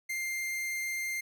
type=tone; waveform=45% pulse; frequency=2103 Hz; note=C7; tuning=8 cents sharp; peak=-32 dBFS; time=0.09-1.21 s; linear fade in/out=10 ms; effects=none